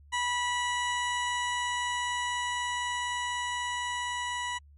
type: tone with level ramp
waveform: 20% pulse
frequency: 977 Hz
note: B5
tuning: 19 cents flat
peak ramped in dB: -22 to -26 dBFS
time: 0.12-4.59 s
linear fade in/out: 20 ms
effects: added 72 Hz sine -52 dBFS peak until 4.77 s + MP3 48 kbps